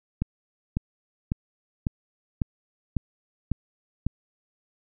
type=click train; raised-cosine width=5 ms; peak=-12 dBFS; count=8; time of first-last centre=0.22-4.066 s; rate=1.82 Hz; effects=none